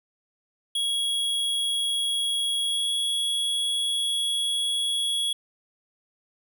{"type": "tone with pitch glide", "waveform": "square", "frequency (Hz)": [3322, 3343], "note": ["G#7", "G#7"], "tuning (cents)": [0, 11], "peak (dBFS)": -24, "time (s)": [0.75, 5.33], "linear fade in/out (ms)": 5, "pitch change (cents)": 11, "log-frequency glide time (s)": [2.63, 2.92], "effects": []}